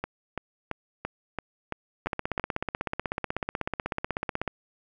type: two click trains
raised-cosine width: 0.5 ms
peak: -15 / -13 dBFS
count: 8 / 40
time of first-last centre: 0.04-2.397 / 2.07-4.477 s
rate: 2.97 / 16.2 Hz
effects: none